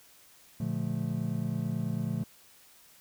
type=chord; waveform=triangle; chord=Bb major seventh; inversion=none; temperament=just; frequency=116.54 / 145.68 / 174.81 / 218.5 Hz; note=Bb2 / D3 / F3 / A3; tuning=0 / -14 / +2 / -12 cents; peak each=-33 dBFS; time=0.6-2.24 s; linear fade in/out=5 ms; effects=white hiss -58 dBFS RMS until 3 s